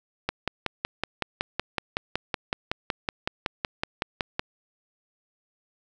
click train, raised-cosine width 0.3 ms, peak -9 dBFS, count 23, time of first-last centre 0.29-4.394 s, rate 5.36 Hz, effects none

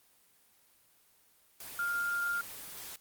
sine tone in noise, 1402 Hz, F6, 6 cents sharp, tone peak -30 dBFS, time 1.79-2.41 s, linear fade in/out 2 ms, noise white, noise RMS -45 dBFS, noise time 1.6-2.96 s, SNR +12 dB, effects white hiss -66 dBFS RMS until 3 s + Opus 24 kbps

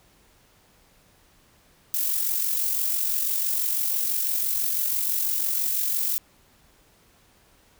violet noise with amplitude modulation, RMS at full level -23 dBFS, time 1.94-6.18 s, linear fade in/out 0 ms, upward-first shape sine, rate 46 Hz, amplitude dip 45%, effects pink hiss -59 dBFS RMS until 7.79 s

